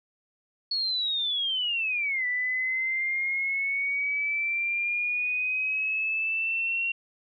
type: linear two-way sweep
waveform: sine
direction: down then up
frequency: 4387 to 1972 to 2747 Hz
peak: -25 dBFS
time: 0.71-6.92 s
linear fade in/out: 5 ms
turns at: 2.26 s
effects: none